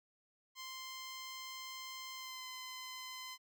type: tone with pitch glide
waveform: 10% pulse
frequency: 1045 to 1027.6 Hz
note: C6 to C6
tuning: -2 to -32 cents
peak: -37 dBFS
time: 0.55-3.38 s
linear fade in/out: 50 ms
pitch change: -30 cents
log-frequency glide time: 2.13-2.46 s
effects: none

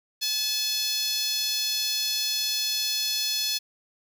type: tone with high-pass filter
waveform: 10% pulse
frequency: 861 Hz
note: A5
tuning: 38 cents flat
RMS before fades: -27 dBFS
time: 0.21-3.59 s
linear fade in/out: 20 ms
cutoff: 4300 Hz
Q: 1.5
effects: none

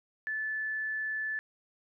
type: tone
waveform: sine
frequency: 1742 Hz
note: A6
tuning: 18 cents flat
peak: -31 dBFS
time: 0.27-1.39 s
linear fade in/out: 0 ms
effects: none

